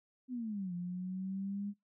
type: exponential two-way sweep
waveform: sine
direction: down then up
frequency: 260 to 174.61 to 205.4 Hz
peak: -36 dBFS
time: 0.28-1.74 s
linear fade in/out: 50 ms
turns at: 0.74 s
effects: noise-tail reverb RT60 0.2 s tail -23 dB re dry